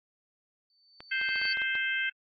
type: tone with exponential growth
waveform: sine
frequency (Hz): 4540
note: C#8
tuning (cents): +41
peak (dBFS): -29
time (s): 0.7-1.53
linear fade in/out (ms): 1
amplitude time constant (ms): 180
type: clicks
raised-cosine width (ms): 0.3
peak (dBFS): -27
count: 9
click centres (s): 1.005 / 1.214 / 1.29 / 1.358 / 1.416 / 1.454 / 1.572 / 1.618 / 1.753
type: harmonic tone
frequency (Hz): 523.3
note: C5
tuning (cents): 0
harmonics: 3 / 4 / 5 / 6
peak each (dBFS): -30 / -33 / -35 / -38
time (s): 1.11-2.1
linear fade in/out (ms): 10
effects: AAC 32 kbps